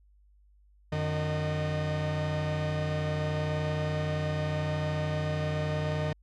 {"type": "tone cluster", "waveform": "45% pulse", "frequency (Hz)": [91, 151.8, 614], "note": ["F#2", "D#3", "D#5"], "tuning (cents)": [-28, -42, -23], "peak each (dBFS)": [-35, -30, -35], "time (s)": [0.92, 6.13], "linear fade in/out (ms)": 5, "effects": ["added 50 Hz sine -58 dBFS peak until 6.22 s", "low-pass 4000 Hz 12 dB/octave"]}